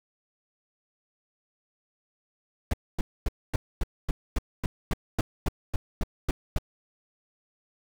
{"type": "noise bursts", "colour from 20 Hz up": "brown", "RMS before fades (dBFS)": -24, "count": 15, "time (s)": [2.71, 6.585], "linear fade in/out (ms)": 2, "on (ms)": 25, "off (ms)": 250, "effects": []}